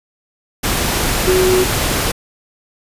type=tone in noise; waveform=sine; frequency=370 Hz; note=F#4; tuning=in tune; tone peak=-11 dBFS; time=1.27-1.64 s; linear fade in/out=10 ms; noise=pink; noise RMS=-17 dBFS; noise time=0.63-2.12 s; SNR=+3 dB; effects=resampled to 32000 Hz